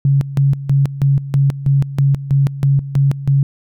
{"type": "tone with tremolo", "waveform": "sine", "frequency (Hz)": 138.59, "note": "C#3", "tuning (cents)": 0, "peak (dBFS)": -9, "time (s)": [0.05, 3.43], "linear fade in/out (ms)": 2, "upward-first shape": "square", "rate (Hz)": 3.1, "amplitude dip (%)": 80, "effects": []}